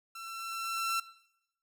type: tone with level ramp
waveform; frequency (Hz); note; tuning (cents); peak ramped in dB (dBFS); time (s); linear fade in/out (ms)
sawtooth; 1346; E6; +36; -39 to -25; 0.15-1; 5
effects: noise-tail reverb RT60 0.9 s tail -20 dB re dry